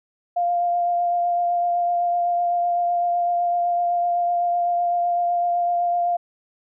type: tone with vibrato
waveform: sine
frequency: 699 Hz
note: F5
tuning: 1 cent sharp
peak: -18 dBFS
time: 0.36-6.17 s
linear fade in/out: 10 ms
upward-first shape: triangle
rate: 7.9 Hz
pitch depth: 16 cents each way
effects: none